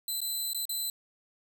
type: tone with dropouts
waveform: 10% pulse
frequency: 4030 Hz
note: B7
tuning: 34 cents sharp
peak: -24 dBFS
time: 0.08-0.9 s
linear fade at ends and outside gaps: 2 ms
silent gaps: 0.205-0.215 / 0.533-0.546 / 0.654-0.693 s
effects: none